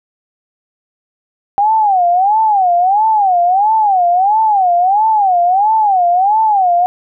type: tone with vibrato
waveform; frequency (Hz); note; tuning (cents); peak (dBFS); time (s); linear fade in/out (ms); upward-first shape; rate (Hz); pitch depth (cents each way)
sine; 784; G5; 0; -8; 1.58-6.86; 0; sine; 1.5; 210
effects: none